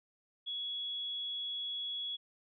sine tone, 3360 Hz, G#7, 19 cents sharp, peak -36 dBFS, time 0.46-2.17 s, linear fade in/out 20 ms, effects none

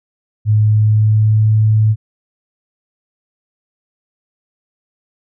sine tone with pitch glide, 106.9 to 108.52 Hz, A2 to A2, -49 to -23 cents, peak -8 dBFS, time 0.45-1.96 s, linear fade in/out 50 ms, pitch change +26 cents, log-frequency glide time 0.61-1.54 s, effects none

